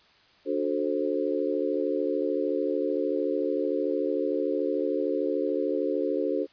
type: chord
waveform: sine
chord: D dominant seventh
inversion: none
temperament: just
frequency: 293.7 / 367.1 / 440.5 / 528.6 Hz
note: D4 / F#4 / A4 / C5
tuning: 0 / -14 / +2 / +18 cents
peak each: -30 dBFS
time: 0.45-6.47 s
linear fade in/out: 50 ms
effects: white hiss -59 dBFS RMS until 6.52 s + resampled to 11025 Hz